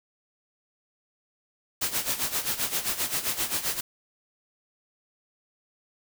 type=noise with tremolo; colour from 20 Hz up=white; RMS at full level=-26 dBFS; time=1.81-3.81 s; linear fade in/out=10 ms; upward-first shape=sine; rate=7.6 Hz; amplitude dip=75%; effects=none